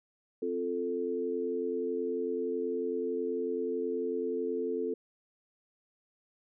sine chord, F major, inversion second, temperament equal, 261.6 / 349.2 / 440 Hz, C4 / F4 / A4, 0 / 0 / 0 cents, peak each -37 / -36 / -32 dBFS, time 0.42-4.94 s, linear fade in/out 5 ms, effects none

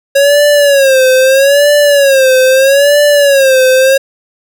square tone with vibrato, 550 Hz, C#5, 14 cents flat, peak -5 dBFS, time 0.15-3.98 s, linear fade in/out 10 ms, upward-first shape sine, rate 0.78 Hz, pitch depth 110 cents each way, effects none

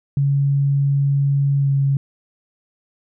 sine tone with pitch glide, 140 to 138.23 Hz, C#3 to C#3, +18 to -5 cents, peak -14 dBFS, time 0.17-1.97 s, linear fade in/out 2 ms, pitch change -23 cents, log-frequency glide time 1.59-1.7 s, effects none

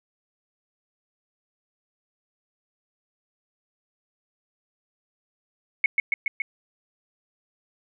sine tone with echo, 2200 Hz, C#7, 14 cents flat, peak -15 dBFS, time 5.84-5.86 s, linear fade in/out 2 ms, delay 140 ms, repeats 4, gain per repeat -2 dB, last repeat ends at 6.42 s, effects none

